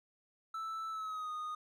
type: tone with pitch glide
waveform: triangle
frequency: 1318.5 to 1237.3 Hz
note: E6 to D#6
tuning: 0 to -10 cents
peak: -36 dBFS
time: 0.54-1.55 s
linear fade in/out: 5 ms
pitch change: -110 cents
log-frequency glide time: 0.9-1.31 s
effects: none